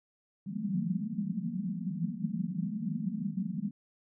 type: band-pass noise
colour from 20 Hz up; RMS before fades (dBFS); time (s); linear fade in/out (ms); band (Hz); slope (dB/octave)
white; -34; 0.46-3.71; 10; 160 to 230; 96
effects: none